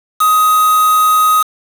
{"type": "tone with quantisation", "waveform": "triangle", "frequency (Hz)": 1255, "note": "D#6", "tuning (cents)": 15, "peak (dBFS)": -6, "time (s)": [0.2, 1.43], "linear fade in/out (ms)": 10, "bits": 3, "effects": []}